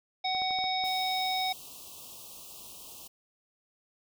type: harmonic tone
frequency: 750 Hz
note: F#5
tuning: 23 cents sharp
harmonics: 1 / 3 / 5 / 7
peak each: -30 / -36 / -33 / -38 dBFS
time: 0.24-1.53 s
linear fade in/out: 10 ms
type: clicks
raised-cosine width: 1 ms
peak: -31 dBFS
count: 6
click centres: 0.349 / 0.419 / 0.508 / 0.588 / 0.641 / 0.839 s
type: band-stop noise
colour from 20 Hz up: white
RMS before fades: -47 dBFS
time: 0.84-3.08 s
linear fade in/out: 10 ms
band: 1200 to 2600 Hz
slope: 96 dB/octave
effects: none